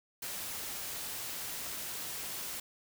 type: noise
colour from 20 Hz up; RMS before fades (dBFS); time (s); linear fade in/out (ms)
white; -40; 0.22-2.6; 5
effects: none